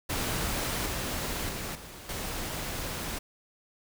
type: noise with level steps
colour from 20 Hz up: pink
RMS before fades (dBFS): -31 / -33 / -36 / -45 / -35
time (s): 0.09-3.19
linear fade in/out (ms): 10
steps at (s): 0.86 / 1.49 / 1.75 / 2.09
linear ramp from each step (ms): 2
effects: none